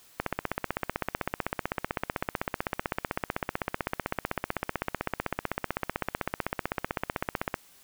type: click train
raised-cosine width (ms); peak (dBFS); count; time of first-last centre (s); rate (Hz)
0.5; -12; 117; 0.2-7.542; 15.8
effects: white hiss -57 dBFS RMS until 7.83 s